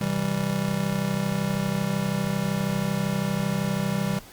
square chord, C major, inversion none, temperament just, 130.81 / 163.52 / 196.22 Hz, C3 / E3 / G3, 0 / -14 / +2 cents, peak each -32 / -29 / -27 dBFS, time 0.01-4.19 s, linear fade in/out 2 ms, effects pink hiss -47 dBFS RMS until 4.32 s + Opus 48 kbps

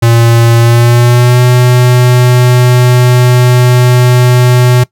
square tone with pitch glide, 116.54 to 124.19 Hz, A#2 to B2, 0 to +10 cents, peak -4 dBFS, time 0.02-4.84 s, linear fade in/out 10 ms, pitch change +110 cents, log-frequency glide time 0.59-1.41 s, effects noise-tail reverb RT60 0.1 s tail -20 dB re dry

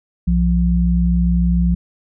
sine tone pair together, 61.74 / 174.63 Hz, B1 / F3, 0 / 0 cents, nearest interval octave + tritone, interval 1800 cents, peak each -15 dBFS, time 0.27-1.75 s, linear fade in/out 10 ms, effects none

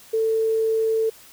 sine tone with quantisation, 444.8 Hz, A4, 19 cents sharp, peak -18 dBFS, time 0.13-1.1 s, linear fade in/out 10 ms, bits 8, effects white hiss -48 dBFS RMS until 1.32 s

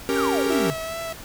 45% pulse chord, G diminished, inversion second, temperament equal, 277.2 / 392 / 466.2 Hz, Db4 / G4 / Bb4, 0 / 0 / 0 cents, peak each -25 dBFS, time 0.09-0.7 s, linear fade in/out 0 ms
sine exponential sweep, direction down, 1754 to 123.47 Hz, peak -25 dBFS, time 0.14-0.75 s, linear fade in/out 50 ms
sawtooth tone with vibrato, 655 Hz, E5, 11 cents flat, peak -25 dBFS, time 0.5-1.13 s, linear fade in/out 5 ms, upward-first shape sine, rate 2.5 Hz, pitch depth 23 cents each way
effects pink hiss -40 dBFS RMS until 1.24 s

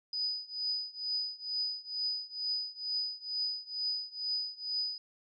sine tone with tremolo, 4978 Hz, D#8, in tune, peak -29 dBFS, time 0.13-4.98 s, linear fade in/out 2 ms, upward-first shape triangle, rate 2.2 Hz, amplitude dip 95%, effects none

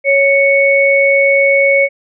sine tone pair together, 554.4 / 2218 Hz, C#5 / C#7, 0 / 0 cents, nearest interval 2 octaves, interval 2400 cents, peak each -10 dBFS, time 0.04-1.89 s, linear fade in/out 50 ms, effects none

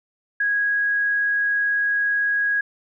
sine tone, 1653 Hz, G#6, 9 cents flat, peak -18 dBFS, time 0.4-2.61 s, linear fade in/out 5 ms, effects none

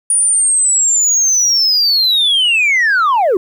sine linear sweep, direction down, 9620 to 338.3 Hz, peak -7 dBFS, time 0.1-3.37 s, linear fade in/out 2 ms, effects tanh soft clip ceiling -8 dBFS + 8-bit

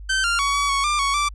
sawtooth tone with pitch steps, 1546 / 1392 / 1123 / 1135 / 1111 / 1191 / 1114 / 1169 Hz, G6 / F6 / C#6 / C#6 / C#6 / D6 / C#6 / D6, -24 / -6 / +22 / +41 / +4 / +24 / +8 / -8 cents, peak -15 dBFS, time 0.09-1.29 s, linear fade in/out 10 ms, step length 150 ms, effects added 50 Hz sine -34 dBFS peak until 1.34 s + resampled to 22050 Hz

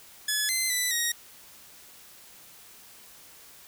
10% pulse tone with pitch steps, 1707 / 2063 / 1989 / 1882 Hz, G#6 / C7 / B6 / A#6, +47 / -25 / +12 / +16 cents, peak -16 dBFS, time 0.28-1.12 s, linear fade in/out 5 ms, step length 210 ms, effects white hiss -51 dBFS RMS until 3.67 s

